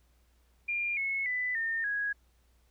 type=tone with pitch steps; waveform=sine; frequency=2400 / 2188 / 1995 / 1818.9 / 1658.3 Hz; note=D7 / C#7 / B6 / A#6 / G#6; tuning=+37 / -23 / +17 / -43 / -3 cents; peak=-29 dBFS; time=0.68-2.13 s; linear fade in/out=10 ms; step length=290 ms; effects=added 60 Hz sine -64 dBFS peak until 2.7 s + pink hiss -72 dBFS RMS until 2.7 s